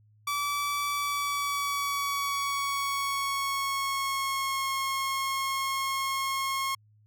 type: tone with pitch glide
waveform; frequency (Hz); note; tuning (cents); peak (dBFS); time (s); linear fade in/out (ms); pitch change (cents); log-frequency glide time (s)
sawtooth; 1153 to 1082; D6 to C#6; -32 to -42; -24; 0.27-6.75; 5; -110; 0.92-4.71
effects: added 106 Hz sine -58 dBFS peak until 7.06 s